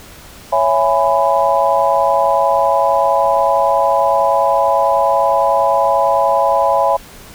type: chord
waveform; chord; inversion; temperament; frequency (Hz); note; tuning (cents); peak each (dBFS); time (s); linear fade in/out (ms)
sine; C# minor seventh; none; just; 554.4 / 665.2 / 831.5 / 997.9; C#5 / E5 / G#5 / B5; 0 / +16 / +2 / +18; -16; 0.52-6.97; 10
effects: pink hiss -38 dBFS RMS until 7.34 s